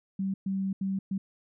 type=tone bursts at uneven times; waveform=sine; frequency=193 Hz; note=G3; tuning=27 cents flat; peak=-27 dBFS; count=4; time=0.19-0.34 / 0.46-0.73 / 0.81-0.99 / 1.11-1.18 s; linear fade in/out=5 ms; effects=none